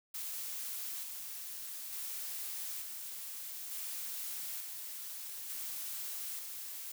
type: noise with tremolo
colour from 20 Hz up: blue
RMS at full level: -41 dBFS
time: 0.14-6.92 s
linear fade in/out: 5 ms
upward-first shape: square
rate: 0.56 Hz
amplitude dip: 30%
effects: none